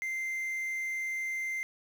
triangle tone with quantisation, 2086 Hz, C7, 6 cents flat, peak -30 dBFS, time 0.02-1.63 s, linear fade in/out 0 ms, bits 9, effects none

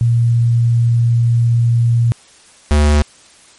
sine / square tone pair in turn, 117.7 / 74.15 Hz, A#2 / D2, +17 / +17 cents, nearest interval minor sixth, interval 800 cents, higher first, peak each -9 dBFS, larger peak neither, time 0.01-2.12 / 2.71-3.02 s, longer first, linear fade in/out 0 ms, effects white hiss -45 dBFS RMS until 3.58 s + MP3 48 kbps

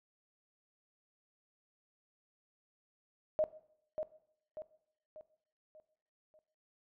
sine tone with echo, 620 Hz, D#5, 6 cents flat, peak -27 dBFS, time 3.39-3.44 s, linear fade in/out 0 ms, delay 590 ms, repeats 5, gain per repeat -7 dB, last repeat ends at 6.39 s, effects noise-tail reverb RT60 0.7 s tail -17 dB re dry

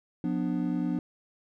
triangle chord, B diminished, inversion second, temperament just, 177.8 / 246.9 / 296.3 Hz, F3 / B3 / D4, +31 / 0 / +15 cents, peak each -29 dBFS, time 0.24-0.99 s, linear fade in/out 2 ms, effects none

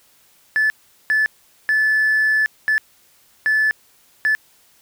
triangle tone bursts at uneven times, 1738 Hz, A6, 22 cents flat, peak -11 dBFS, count 6, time 0.56-0.7 / 1.1-1.26 / 1.69-2.46 / 2.68-2.78 / 3.46-3.71 / 4.25-4.35 s, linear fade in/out 0 ms, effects tanh soft clip ceiling -10 dBFS + white hiss -55 dBFS RMS until 4.81 s

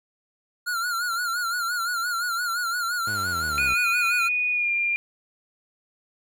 square tone with vibrato, 1408 Hz, F6, 14 cents sharp, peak -25 dBFS, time 0.66-4.29 s, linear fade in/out 20 ms, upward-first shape sine, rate 5.8 Hz, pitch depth 76 cents each way
sawtooth exponential sweep, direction down, 108.7 to 61.74 Hz, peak -30 dBFS, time 3.07-3.74 s, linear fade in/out 5 ms
sine tone with pitch glide, 2469 to 2396 Hz, D#7 to D7, -14 to +34 cents, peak -21 dBFS, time 3.58-4.96 s, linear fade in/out 0 ms, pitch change -52 cents, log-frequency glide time 4.52-4.7 s
effects none

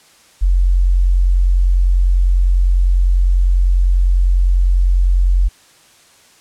sine tone, 45 Hz, F#1, 47 cents flat, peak -9 dBFS, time 0.41-5.49 s, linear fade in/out 20 ms, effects white hiss -48 dBFS RMS until 6.4 s + low-pass 9000 Hz 12 dB/octave

